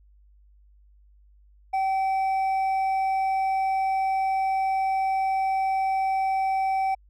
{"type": "tone with hard clipping", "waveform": "sine", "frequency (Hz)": 769, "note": "G5", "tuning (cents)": -33, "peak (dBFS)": -23, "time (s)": [1.73, 6.95], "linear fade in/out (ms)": 10, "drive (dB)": 4, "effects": ["added 50 Hz sine -53 dBFS peak until 7.09 s"]}